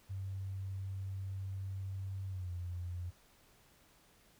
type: tone with pitch glide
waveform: sine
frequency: 96.3 to 88.31 Hz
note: G2 to F2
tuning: -30 to +20 cents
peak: -38 dBFS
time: 0.09-3.11 s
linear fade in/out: 20 ms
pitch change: -150 cents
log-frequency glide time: 2.28-2.51 s
effects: pink hiss -66 dBFS RMS until 4.39 s

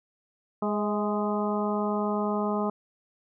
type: harmonic tone with a mistuned harmonic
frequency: 207.7 Hz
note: G#3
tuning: in tune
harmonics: 1 / 2 / 3 / 4 / 5 / 6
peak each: -28 / -31 / -33 / -34 / -35 / -36 dBFS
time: 0.62-2.7 s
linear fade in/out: 5 ms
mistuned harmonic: 3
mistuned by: +32 cents
effects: none

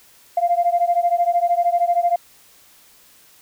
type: beating tone pair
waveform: sine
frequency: 690 / 703 Hz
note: F5 / F5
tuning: -21 / +11 cents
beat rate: 13 Hz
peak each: -17 / -18 dBFS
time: 0.37-2.16 s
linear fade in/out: 5 ms
effects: tanh soft clip ceiling -8 dBFS + white hiss -51 dBFS RMS until 3.41 s

